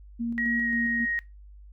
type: tone with tremolo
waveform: sine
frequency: 233.7 Hz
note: A#3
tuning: 5 cents sharp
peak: -26 dBFS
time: 0.19-1.06 s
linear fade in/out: 20 ms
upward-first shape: square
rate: 3.7 Hz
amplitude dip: 30%
type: tone with pitch glide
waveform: sine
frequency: 1900 to 1877.1 Hz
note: A#6 to A#6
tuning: +33 to +12 cents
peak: -26 dBFS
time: 0.38-1.19 s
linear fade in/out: 0 ms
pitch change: -21 cents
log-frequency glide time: 0.63-0.69 s
effects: noise-tail reverb RT60 0.2 s tail -20 dB re dry + added 50 Hz sine -45 dBFS peak until 1.72 s